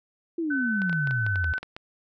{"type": "exponential sweep", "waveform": "sine", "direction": "down", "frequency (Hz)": [345.6, 75.7], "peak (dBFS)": -25, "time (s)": [0.38, 1.53], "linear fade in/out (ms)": 5}
{"type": "tone", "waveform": "sine", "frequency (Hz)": 1514, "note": "F#6", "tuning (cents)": 39, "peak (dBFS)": -26, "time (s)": [0.5, 1.59], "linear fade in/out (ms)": 10}
{"type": "clicks", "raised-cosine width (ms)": 0.3, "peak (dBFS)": -21, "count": 12, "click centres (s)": [0.819, 0.896, 0.929, 1.073, 1.11, 1.265, 1.358, 1.443, 1.538, 1.581, 1.63, 1.765]}
{"effects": []}